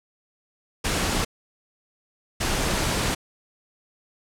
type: noise bursts at uneven times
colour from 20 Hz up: pink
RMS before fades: -24 dBFS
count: 2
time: 0.84-1.25 / 2.4-3.15 s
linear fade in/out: 10 ms
effects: low-pass 10000 Hz 12 dB/octave